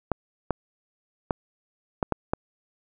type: clicks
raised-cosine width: 1 ms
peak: -9 dBFS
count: 6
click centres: 0.117 / 0.507 / 1.308 / 2.028 / 2.123 / 2.335 s
effects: none